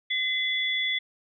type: tone pair together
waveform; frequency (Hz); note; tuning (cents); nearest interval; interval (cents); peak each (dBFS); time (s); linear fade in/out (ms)
sine; 2043 / 3433; C7 / A7; -42 / -43; major sixth; 899; -27; 0.1-0.99; 10
effects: none